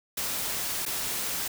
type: noise with dropouts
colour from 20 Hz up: white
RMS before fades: -31 dBFS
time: 0.17-1.48 s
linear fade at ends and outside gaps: 5 ms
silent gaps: 0.854-0.861 s
effects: none